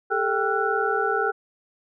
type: tone cluster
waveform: sine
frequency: 402.5 / 443.4 / 784 / 1351 / 1469 Hz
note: G4 / A4 / G5 / E6 / F#6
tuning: +46 / +13 / 0 / +42 / -13 cents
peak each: -27 dBFS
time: 0.1-1.32 s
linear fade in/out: 20 ms
effects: none